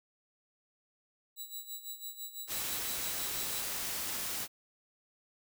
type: tone with tremolo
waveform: 10% pulse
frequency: 3922 Hz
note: B7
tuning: 13 cents flat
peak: -31 dBFS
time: 1.36-3.64 s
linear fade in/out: 50 ms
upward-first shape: sine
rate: 6 Hz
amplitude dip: 75%
type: noise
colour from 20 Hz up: white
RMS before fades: -37 dBFS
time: 2.47-4.48 s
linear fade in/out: 50 ms
effects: none